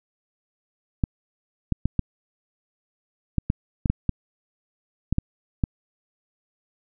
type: clicks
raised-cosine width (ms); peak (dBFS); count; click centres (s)
5; -8; 12; 1.038 / 1.723 / 1.856 / 1.993 / 3.383 / 3.501 / 3.858 / 3.9 / 4.093 / 5.126 / 5.184 / 5.638
effects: none